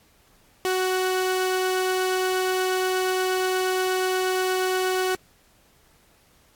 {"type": "tone pair together", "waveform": "sawtooth", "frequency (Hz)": [372.1, 1480], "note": ["F#4", "F#6"], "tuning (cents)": [10, 0], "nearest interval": "2 octaves", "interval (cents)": 2390, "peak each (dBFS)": [-18, -29], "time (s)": [0.65, 5.15], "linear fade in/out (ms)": 0, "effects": ["pink hiss -59 dBFS RMS until 6.55 s", "AAC 64 kbps"]}